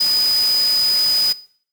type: tone in noise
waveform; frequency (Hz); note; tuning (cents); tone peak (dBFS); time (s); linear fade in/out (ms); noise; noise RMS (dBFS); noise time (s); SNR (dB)
sine; 4978; D#8; 0; -13; 0-1.33; 10; white; -28; 0-1.33; +12
effects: noise-tail reverb RT60 0.5 s tail -18 dB re dry